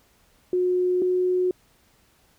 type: tone pair in turn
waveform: sine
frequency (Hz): 362.5 / 364.6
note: F#4 / F#4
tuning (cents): -35 / -25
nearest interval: unison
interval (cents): 10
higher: second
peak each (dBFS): -19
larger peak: neither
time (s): 0.53-1.02 / 1.02-1.51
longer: neither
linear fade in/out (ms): 2
effects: pink hiss -61 dBFS RMS until 2.38 s